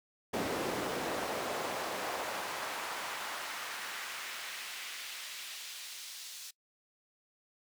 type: noise with high-pass filter sweep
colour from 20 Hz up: brown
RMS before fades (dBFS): -39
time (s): 0.33-6.51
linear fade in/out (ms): 10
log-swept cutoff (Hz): 320 to 4800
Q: 0.98
effects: noise-tail reverb RT60 0.1 s tail -22 dB re dry